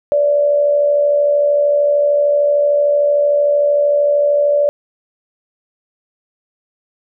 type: tone with amplitude modulation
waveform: sine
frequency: 580 Hz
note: D5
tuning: 22 cents flat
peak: -8 dBFS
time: 0.12-4.69 s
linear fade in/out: 0 ms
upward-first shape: sine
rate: 73.2 Hz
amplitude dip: 45%
effects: none